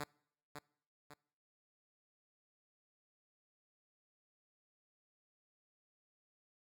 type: tone with echo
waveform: 5% pulse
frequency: 146.83 Hz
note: D3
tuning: in tune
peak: -28 dBFS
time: 0-0.04 s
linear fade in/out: 5 ms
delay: 550 ms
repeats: 2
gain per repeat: -7 dB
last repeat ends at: 1.14 s
effects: noise-tail reverb RT60 0.7 s tail -25 dB re dry